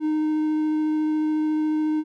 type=tone with vibrato; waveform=triangle; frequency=308.3 Hz; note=D#4; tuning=16 cents flat; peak=-18 dBFS; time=0-2.04 s; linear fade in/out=50 ms; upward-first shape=triangle; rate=14 Hz; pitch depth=8 cents each way; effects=none